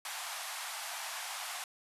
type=band-pass noise; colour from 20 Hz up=pink; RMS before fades=-41 dBFS; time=0.05-1.64 s; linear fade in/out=2 ms; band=700 to 13000 Hz; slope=48 dB/octave; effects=resampled to 32000 Hz